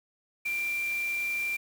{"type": "tone in noise", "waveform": "sine", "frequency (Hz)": 2367, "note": "D7", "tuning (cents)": 13, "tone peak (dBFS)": -28, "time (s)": [0.45, 1.57], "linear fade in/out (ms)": 10, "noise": "white", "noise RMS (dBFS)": -44, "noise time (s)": [0.45, 1.57], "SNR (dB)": 13, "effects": []}